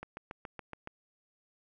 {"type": "click train", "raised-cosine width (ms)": 0.5, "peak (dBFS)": -26, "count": 7, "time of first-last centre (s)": [0.03, 0.874], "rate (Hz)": 7.11, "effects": []}